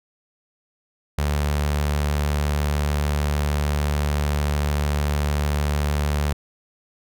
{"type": "tone with notch filter", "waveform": "sawtooth", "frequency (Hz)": 73.42, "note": "D2", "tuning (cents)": 0, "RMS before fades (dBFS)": -22, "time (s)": [1.18, 6.33], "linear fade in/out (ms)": 5, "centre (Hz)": 300, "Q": 1.7, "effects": []}